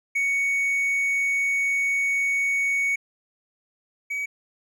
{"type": "tone pair in turn", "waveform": "triangle", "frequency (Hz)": [2229, 2267], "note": ["C#7", "C#7"], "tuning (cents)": [9, 38], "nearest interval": "unison", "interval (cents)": 29, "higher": "second", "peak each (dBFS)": [-19, -24], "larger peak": "first", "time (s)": [[0.15, 2.96], [4.1, 4.26]], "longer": "first", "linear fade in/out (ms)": 10, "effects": []}